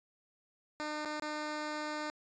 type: tone with dropouts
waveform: 10% pulse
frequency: 302.6 Hz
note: D#4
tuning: 48 cents flat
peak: -28 dBFS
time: 0.8-2.1 s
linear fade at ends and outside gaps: 0 ms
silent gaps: 1.049-1.056 / 1.197-1.222 s
effects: resampled to 16000 Hz